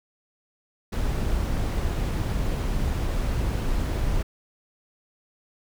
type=noise; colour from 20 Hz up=brown; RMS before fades=-25 dBFS; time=0.92-4.23 s; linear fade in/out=10 ms; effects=none